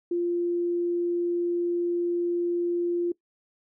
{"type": "tone", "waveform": "sine", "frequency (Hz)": 347.4, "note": "F4", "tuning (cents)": -9, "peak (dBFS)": -23, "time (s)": [0.11, 3.12], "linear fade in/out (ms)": 5, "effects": ["noise-tail reverb RT60 0.1 s tail -21 dB re dry"]}